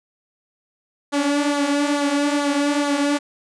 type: tone with flanger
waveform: sawtooth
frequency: 287.6 Hz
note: D4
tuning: 36 cents flat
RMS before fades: -20 dBFS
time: 1.12-3.19 s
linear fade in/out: 20 ms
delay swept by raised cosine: 0.36 to 6.06 ms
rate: 2.3 Hz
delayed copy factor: -0.55
effects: resampled to 22050 Hz